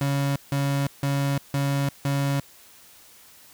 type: tone bursts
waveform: 35% pulse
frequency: 139.8 Hz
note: C#3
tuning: 15 cents sharp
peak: -20 dBFS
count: 5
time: 0.01-2.4 s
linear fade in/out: 2 ms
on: 350 ms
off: 160 ms
effects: white hiss -51 dBFS RMS until 3.53 s